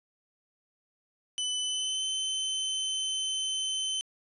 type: tone with pitch glide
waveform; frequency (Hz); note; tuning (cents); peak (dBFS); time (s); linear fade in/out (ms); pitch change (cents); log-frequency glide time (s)
sawtooth; 3004 to 3067; F#7 to G7; +26 to -38; -26; 1.38-4.01; 0; +36; 1.58-2.04
effects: resampled to 24000 Hz + 11-bit